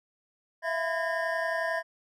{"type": "tone cluster", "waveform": "triangle", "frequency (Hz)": [656, 687, 1004, 1635, 1820], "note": ["E5", "F5", "B5", "G#6", "A#6"], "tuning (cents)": [-9, -29, 28, -28, -42], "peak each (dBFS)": [-29, -36, -34, -33, -32], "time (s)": [0.62, 1.83], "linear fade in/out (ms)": 50, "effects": []}